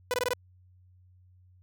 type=tone bursts; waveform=sawtooth; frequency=496.5 Hz; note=B4; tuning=9 cents sharp; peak=-22 dBFS; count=5; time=0.11-0.334 s; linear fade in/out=0 ms; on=28 ms; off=21 ms; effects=added 91 Hz sine -56 dBFS peak until 1.62 s